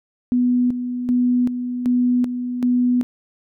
sine tone with tremolo, 246.9 Hz, B3, in tune, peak -14 dBFS, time 0.32-3.03 s, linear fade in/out 0 ms, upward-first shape square, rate 1.3 Hz, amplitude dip 60%, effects none

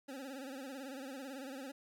25% pulse tone with vibrato, 268.2 Hz, C4, 43 cents sharp, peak -40 dBFS, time 0.08-1.72 s, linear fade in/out 10 ms, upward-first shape sine, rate 18 Hz, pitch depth 97 cents each way, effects none

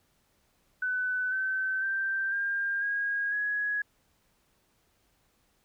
sine tone with pitch steps, 1503 / 1535.5 / 1568.6 / 1602.5 / 1637.1 / 1672.5 Hz, F#6 / G6 / G6 / G6 / G#6 / G#6, +27 / -36 / +1 / +38 / -25 / +12 cents, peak -27 dBFS, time 0.82-3.82 s, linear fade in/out 5 ms, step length 500 ms, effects pink hiss -70 dBFS RMS until 5.64 s

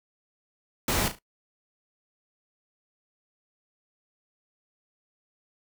pink noise with echo, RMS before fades -26 dBFS, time 0.88-1.08 s, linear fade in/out 2 ms, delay 36 ms, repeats 3, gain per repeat -10 dB, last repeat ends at 1.188 s, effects noise-tail reverb RT60 0.1 s tail -19 dB re dry

